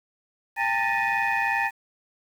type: tone cluster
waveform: sine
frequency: 801 / 903 / 1767 / 1890 / 2485 Hz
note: G5 / A5 / A6 / A#6 / D#7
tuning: +37 / +45 / +7 / +23 / -3 cents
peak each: -27 / -27 / -26 / -29 / -28 dBFS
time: 0.56-1.71 s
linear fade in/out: 50 ms
effects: tanh soft clip ceiling -15 dBFS + 8-bit